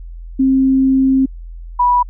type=tone pair in turn; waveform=sine; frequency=265.4 / 979.7 Hz; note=C4 / B5; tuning=+25 / -14 cents; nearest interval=octave + major seventh; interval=2261 cents; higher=second; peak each=-9 dBFS; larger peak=neither; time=0.39-1.26 / 1.79-2.03 s; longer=first; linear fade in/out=10 ms; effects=added 42 Hz sine -28 dBFS peak until 2.09 s